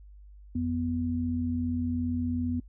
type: tone pair together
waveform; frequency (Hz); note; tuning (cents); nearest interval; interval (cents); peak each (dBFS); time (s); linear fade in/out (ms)
sine; 87.29 / 246.9; F2 / B3; 0 / 0; octave + tritone; 1800; -32 / -28; 0.55-2.6; 5
effects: noise-tail reverb RT60 0.1 s tail -23 dB re dry + added 50 Hz sine -47 dBFS peak until 2.68 s